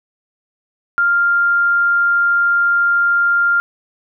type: tone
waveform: sine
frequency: 1396.9 Hz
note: F6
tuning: in tune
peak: -11 dBFS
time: 0.98-3.6 s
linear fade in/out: 0 ms
effects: none